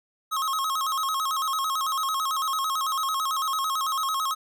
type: tone with vibrato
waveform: square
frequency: 1174.7 Hz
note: D6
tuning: in tune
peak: -25 dBFS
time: 0.31-4.35 s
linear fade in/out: 20 ms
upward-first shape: square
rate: 9 Hz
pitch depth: 140 cents each way
effects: none